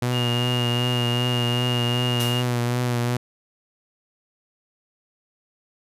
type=tone with vibrato; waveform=sawtooth; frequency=121.9 Hz; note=B2; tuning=22 cents flat; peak=-17 dBFS; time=0.02-3.17 s; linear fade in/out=5 ms; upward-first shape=triangle; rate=2.6 Hz; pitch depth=36 cents each way
type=tone; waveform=sine; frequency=2841 Hz; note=F7; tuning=29 cents sharp; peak=-26 dBFS; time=0.11-2.44 s; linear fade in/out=50 ms
type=noise with exponential decay; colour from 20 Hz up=white; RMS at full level=-28 dBFS; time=2.2-2.63 s; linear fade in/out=2 ms; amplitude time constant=93 ms
effects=resampled to 32000 Hz